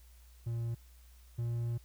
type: tone pair in turn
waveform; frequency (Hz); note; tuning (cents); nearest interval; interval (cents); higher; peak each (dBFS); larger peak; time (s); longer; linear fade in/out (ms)
triangle; 116.54 / 117.83; A#2 / A#2; 0 / +19; unison; 19; second; -31 / -30; second; 0.46-0.75 / 1.38-1.78; second; 10
effects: added 60 Hz sine -55 dBFS peak until 1.84 s + white hiss -66 dBFS RMS until 1.84 s